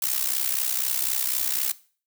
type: noise with amplitude modulation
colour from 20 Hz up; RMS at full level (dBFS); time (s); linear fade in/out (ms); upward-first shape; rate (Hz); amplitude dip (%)
blue; -22; 0.02-1.72; 5; sine; 64; 80
effects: noise-tail reverb RT60 0.4 s tail -18 dB re dry